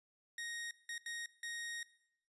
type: tone bursts at uneven times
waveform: sawtooth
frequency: 1870 Hz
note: A#6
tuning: 5 cents sharp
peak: -38 dBFS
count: 4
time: 0.38-0.71 / 0.89-0.98 / 1.06-1.26 / 1.43-1.83 s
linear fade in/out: 2 ms
effects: noise-tail reverb RT60 0.7 s tail -19 dB re dry + resampled to 24000 Hz